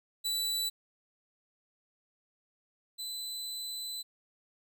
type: tone pair in turn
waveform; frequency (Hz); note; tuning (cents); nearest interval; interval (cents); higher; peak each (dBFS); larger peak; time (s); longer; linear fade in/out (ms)
sawtooth; 3961 / 4012; B7 / B7; +4 / +26; unison; 22; second; -27 / -34; first; 0.24-0.7 / 2.98-4.03; second; 20
effects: none